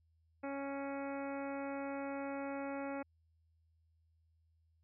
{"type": "harmonic tone with a mistuned harmonic", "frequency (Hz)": 277.2, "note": "C#4", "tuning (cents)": 0, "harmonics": [1, 2, 3, 4, 5, 6, 7, 8, 9], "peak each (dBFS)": [-42, -43, -47, -54, -51, -58, -57, -55, -58], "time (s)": [0.43, 3.03], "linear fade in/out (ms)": 10, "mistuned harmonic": 9, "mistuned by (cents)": 17, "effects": ["added 81 Hz sine -70 dBFS peak until 4.83 s"]}